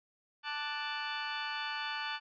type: chord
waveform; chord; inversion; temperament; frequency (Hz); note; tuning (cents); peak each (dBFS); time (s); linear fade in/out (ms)
20% pulse; D major; second; equal; 880 / 1174.7 / 1480; A5 / D6 / F#6; 0 / 0 / 0; -34 / -37 / -34; 0.43-2.2; 50
effects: resampled to 11025 Hz